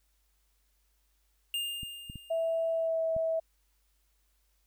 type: tone with exponential decay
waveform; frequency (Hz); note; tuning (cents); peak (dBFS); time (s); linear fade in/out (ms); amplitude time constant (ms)
square; 2812; F7; +11; -30; 1.54-2.88; 1; 290
type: clicks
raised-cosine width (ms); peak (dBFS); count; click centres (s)
5; -30; 4; 1.832 / 2.099 / 2.157 / 3.165
type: tone with pitch glide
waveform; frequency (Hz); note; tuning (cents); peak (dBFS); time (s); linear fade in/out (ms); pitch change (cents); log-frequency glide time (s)
sine; 657 to 650.2; E5 to E5; -6 to -24; -27; 2.3-3.4; 10; -18; 2.71-3.01
effects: added 50 Hz sine -70 dBFS peak until 4.66 s + white hiss -75 dBFS RMS until 4.66 s